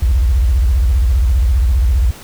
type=tone with vibrato; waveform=sine; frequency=61.4 Hz; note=B1; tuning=9 cents flat; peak=-9 dBFS; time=0.02-2.11 s; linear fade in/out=5 ms; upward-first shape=square; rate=15 Hz; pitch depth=260 cents each way; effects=pink hiss -36 dBFS RMS until 2.23 s